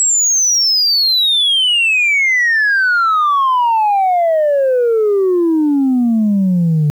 sine exponential sweep, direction down, 7810 to 146 Hz, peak -8 dBFS, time 0-6.9 s, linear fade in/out 0 ms, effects tanh soft clip ceiling -8 dBFS + 8-bit

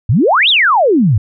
sine exponential two-way sweep, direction up then down, 93 to 3951 to 93 Hz, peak -7 dBFS, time 0.09-1.18 s, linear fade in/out 5 ms, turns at 0.49 s, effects none

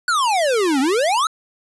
square exponential two-way sweep, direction down then up, 1504 to 254.5 to 1350 Hz, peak -16 dBFS, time 0.08-1.27 s, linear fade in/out 2 ms, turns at 0.8 s, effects resampled to 24000 Hz + 7-bit

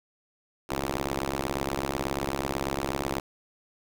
5% pulse ring-modulated tone, 68.2 Hz, C#2, 28 cents flat, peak -14 dBFS, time 0.69-3.2 s, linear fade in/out 5 ms, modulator 332 Hz, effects none

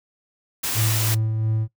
white noise, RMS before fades -25 dBFS, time 0.63-1.15 s, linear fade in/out 10 ms
triangle tone with tremolo, 110.1 Hz, A2, 2 cents sharp, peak -17 dBFS, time 0.74-1.68 s, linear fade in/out 50 ms, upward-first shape sine, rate 2.9 Hz, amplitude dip 30%
effects noise-tail reverb RT60 0.1 s tail -17 dB re dry

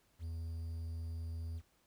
triangle tone with quantisation, 82.41 Hz, E2, in tune, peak -37 dBFS, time 0.19-1.62 s, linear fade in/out 50 ms, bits 11, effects pink hiss -73 dBFS RMS until 1.86 s

